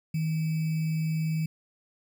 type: tone with sample-and-hold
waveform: sine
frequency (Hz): 159.1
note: D#3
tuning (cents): +39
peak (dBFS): -25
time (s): 0.14-1.46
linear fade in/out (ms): 5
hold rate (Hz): 2450
effects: none